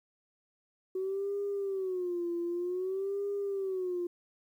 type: tone with vibrato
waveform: sine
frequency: 372.1 Hz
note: F#4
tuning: 10 cents sharp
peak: -30 dBFS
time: 0.95-4.07 s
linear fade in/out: 5 ms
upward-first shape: sine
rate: 0.53 Hz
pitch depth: 140 cents each way
effects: tanh soft clip ceiling -26 dBFS + 11-bit